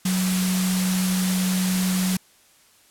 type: tone in noise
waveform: sine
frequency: 185 Hz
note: F#3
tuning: in tune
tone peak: -20 dBFS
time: 0.05-2.17 s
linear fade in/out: 5 ms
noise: white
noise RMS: -27 dBFS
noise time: 0.05-2.17 s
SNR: +4 dB
effects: white hiss -56 dBFS RMS until 2.9 s + low-pass 12000 Hz 12 dB/octave